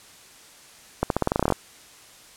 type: accelerating click train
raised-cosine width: 1 ms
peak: -6 dBFS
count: 13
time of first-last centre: 1.03-1.523 s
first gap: 72 ms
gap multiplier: 0.89
effects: white hiss -49 dBFS RMS until 2.36 s + low-pass 10000 Hz 12 dB/octave